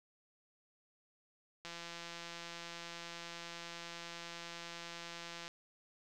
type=click train; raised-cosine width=0.2 ms; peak=-29 dBFS; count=652; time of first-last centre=1.65-5.479 s; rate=170 Hz; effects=none